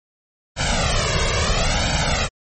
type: noise with flanger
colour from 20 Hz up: pink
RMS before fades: -19 dBFS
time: 0.56-2.29 s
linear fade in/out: 50 ms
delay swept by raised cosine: 1.3 to 1.84 ms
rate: 0.74 Hz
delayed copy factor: +1
effects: MP3 32 kbps